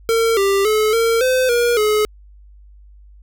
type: tone with pitch steps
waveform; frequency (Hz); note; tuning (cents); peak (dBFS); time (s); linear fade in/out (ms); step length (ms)
square; 455.6 / 394.6 / 430.5 / 457.9 / 513 / 476.8 / 425; A#4 / G4 / A4 / A#4 / C5 / A#4 / G#4; -40 / +11 / -38 / -31 / -34 / +39 / +40; -14; 0.09-2.05; 0; 280
effects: added 50 Hz sine -41 dBFS peak until 3.22 s